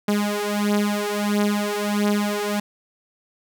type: beating tone pair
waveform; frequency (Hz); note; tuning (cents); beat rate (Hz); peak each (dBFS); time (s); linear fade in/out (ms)
sawtooth; 205.8 / 207.3; G#3 / G#3; -16 / -3; 1.5; -19; 0.08-2.6; 5
effects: none